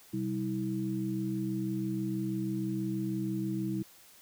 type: tone cluster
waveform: sine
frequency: 128.3 / 194.5 / 322.7 Hz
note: C3 / G3 / E4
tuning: -34 / -13 / -37 cents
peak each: -37 / -34 / -34 dBFS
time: 0.13-3.83 s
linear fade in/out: 10 ms
effects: white hiss -57 dBFS RMS until 4.21 s